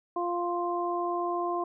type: harmonic tone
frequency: 349.2 Hz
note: F4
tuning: in tune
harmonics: 1 / 2 / 3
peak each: -31 / -32 / -32 dBFS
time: 0.16-1.64 s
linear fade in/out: 5 ms
effects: none